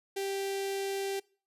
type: tone with notch filter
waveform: sawtooth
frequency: 392 Hz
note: G4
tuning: in tune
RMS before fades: -34 dBFS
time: 0.16-1.2 s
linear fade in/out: 10 ms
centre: 1200 Hz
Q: 1.2
effects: noise-tail reverb RT60 0.4 s tail -23 dB re dry + resampled to 32000 Hz